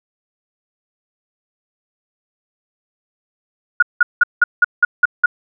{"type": "tone bursts", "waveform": "sine", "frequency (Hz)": 1442, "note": "F#6", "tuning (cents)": -45, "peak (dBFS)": -6, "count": 8, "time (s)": [3.8, 5.26], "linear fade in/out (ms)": 5, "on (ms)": 25, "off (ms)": 180, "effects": []}